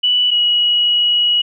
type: tone pair in turn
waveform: sine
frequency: 2960 / 2913 Hz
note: F#7 / F#7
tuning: 0 / -28 cents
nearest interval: unison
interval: 28 cents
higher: first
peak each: -11 dBFS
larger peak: neither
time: 0.03-0.31 / 0.31-1.42 s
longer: second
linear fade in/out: 10 ms
effects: none